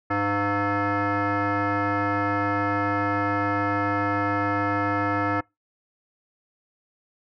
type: tone with frequency modulation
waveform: sine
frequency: 508 Hz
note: B4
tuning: 49 cents sharp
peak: -20 dBFS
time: 0.1-5.41 s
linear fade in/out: 10 ms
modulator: 405 Hz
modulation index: 3.1
effects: noise-tail reverb RT60 0.2 s tail -25 dB re dry + tanh soft clip ceiling -17 dBFS